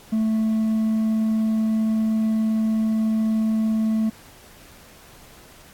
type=tone with hard clipping; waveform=sine; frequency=220 Hz; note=A3; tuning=in tune; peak=-19 dBFS; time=0.12-4.1 s; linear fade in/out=10 ms; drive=2 dB; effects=pink hiss -48 dBFS RMS until 5.73 s + AAC 64 kbps